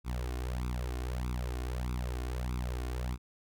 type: tone with flanger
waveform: sawtooth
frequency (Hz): 61.74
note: B1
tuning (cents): 0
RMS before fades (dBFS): -35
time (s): 0.04-3.18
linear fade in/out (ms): 50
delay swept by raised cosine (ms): 0.81 to 2.81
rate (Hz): 1.6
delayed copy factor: +0.9
effects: none